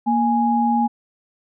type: tone pair together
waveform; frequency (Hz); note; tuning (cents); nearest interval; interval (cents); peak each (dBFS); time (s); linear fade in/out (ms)
sine; 234.3 / 830.6; A#3 / G#5; +9 / 0; octave + minor seventh; 2191; -18; 0.06-0.88; 20
effects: none